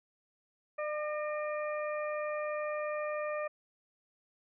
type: harmonic tone with a mistuned harmonic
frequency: 601 Hz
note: D5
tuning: 40 cents sharp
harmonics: 1 / 2 / 3 / 4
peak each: -34 / -40 / -44 / -46 dBFS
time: 0.78-3.48 s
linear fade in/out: 10 ms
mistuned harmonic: 3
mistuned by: +33 cents
effects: none